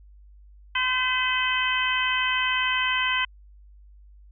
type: harmonic tone with a mistuned harmonic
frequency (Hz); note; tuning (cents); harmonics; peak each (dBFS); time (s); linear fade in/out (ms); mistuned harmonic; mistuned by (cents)
513; C5; -34; 2 / 3 / 4 / 5 / 6; -28 / -28 / -28 / -28 / -28; 0.75-3.25; 5; 4; -29
effects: added 50 Hz sine -47 dBFS peak until 4.31 s